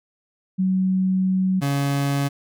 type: tone pair in turn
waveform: sine / 30% pulse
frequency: 187.5 / 140.47 Hz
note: F#3 / C#3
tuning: +23 / +23 cents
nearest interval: perfect fourth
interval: 500 cents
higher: first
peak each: -17 dBFS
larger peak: neither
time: 0.58-1.61 / 1.61-2.29 s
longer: first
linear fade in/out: 20 ms
effects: none